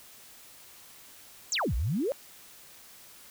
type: exponential two-way sweep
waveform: sine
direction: down then up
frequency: 7730 to 51.91 to 595 Hz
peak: -26 dBFS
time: 1.52-2.12 s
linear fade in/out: 0 ms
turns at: 1.75 s
effects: white hiss -52 dBFS RMS until 3.3 s